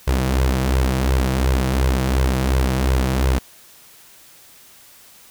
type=tone with flanger; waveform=sawtooth; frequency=65.1 Hz; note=C2; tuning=8 cents flat; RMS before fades=-18 dBFS; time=0.07-3.39 s; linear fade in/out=10 ms; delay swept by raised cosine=1.9 to 6.3 ms; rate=2.8 Hz; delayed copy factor=+0.65; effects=white hiss -47 dBFS RMS until 5.3 s